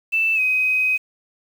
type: tone with pitch glide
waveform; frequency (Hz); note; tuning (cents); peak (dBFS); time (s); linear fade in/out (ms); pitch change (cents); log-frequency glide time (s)
sine; 2650 to 2519; E7 to D#7; +9 to +21; -16; 0.12-0.98; 20; -88; 0.35-0.4
effects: 7-bit